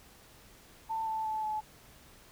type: tone with pitch steps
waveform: sine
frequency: 891 / 880.3 / 869.6 / 859.2 Hz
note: A5 / A5 / A5 / A5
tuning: +22 / +1 / -21 / -41 cents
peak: -31 dBFS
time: 0.89-1.61 s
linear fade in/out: 20 ms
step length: 180 ms
effects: pink hiss -57 dBFS RMS until 2.31 s